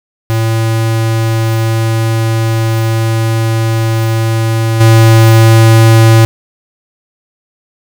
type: tone with level steps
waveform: square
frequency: 112.6 Hz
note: A2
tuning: 40 cents sharp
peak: -10 / -3 dBFS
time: 0.3-6.25 s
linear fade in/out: 0 ms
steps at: 4.8 s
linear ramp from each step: 10 ms
effects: none